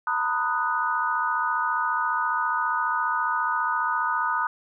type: chord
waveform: sine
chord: B major seventh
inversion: third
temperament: equal with one note detuned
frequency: 913.1 / 987.8 / 1244.5 / 1480 Hz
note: A#5 / B5 / D#6 / F#6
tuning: -36 / 0 / 0 / 0 cents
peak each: -29 / -29 / -26 / -28 dBFS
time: 0.07-4.47 s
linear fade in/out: 2 ms
effects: none